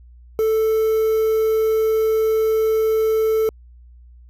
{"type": "tone with quantisation", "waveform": "triangle", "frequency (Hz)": 440, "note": "A4", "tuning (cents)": 0, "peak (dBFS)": -13, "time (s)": [0.39, 3.49], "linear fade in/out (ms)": 0, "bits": 6, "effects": ["added 60 Hz sine -42 dBFS peak until 4.29 s", "AAC 64 kbps"]}